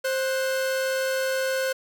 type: tone pair together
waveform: 45% pulse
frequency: 526.6 / 1481 Hz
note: C5 / F#6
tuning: +11 / +1 cents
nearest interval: octave + tritone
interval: 1790 cents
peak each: -24 / -31 dBFS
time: 0.04-1.73 s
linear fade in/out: 10 ms
effects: none